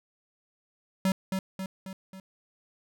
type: tone with echo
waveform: square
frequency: 190.2 Hz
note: F#3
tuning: 48 cents sharp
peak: -23 dBFS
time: 1.05-1.12 s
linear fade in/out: 2 ms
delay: 270 ms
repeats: 4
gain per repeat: -5 dB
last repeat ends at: 2.2 s
effects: none